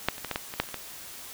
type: clicks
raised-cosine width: 0.3 ms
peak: -6 / -24 / -17 / -13 / -12 / -20 / -7 / -27 / -28 / -17 dBFS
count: 10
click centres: 0.086 / 0.181 / 0.247 / 0.313 / 0.359 / 0.539 / 0.6 / 0.636 / 0.689 / 0.743 s
effects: white hiss -43 dBFS RMS until 1.33 s